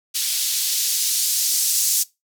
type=noise with band-pass filter sweep; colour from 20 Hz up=violet; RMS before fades=-21 dBFS; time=0.14-2.04 s; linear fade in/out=20 ms; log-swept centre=3700 to 6000 Hz; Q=1.2; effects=noise-tail reverb RT60 0.2 s tail -20 dB re dry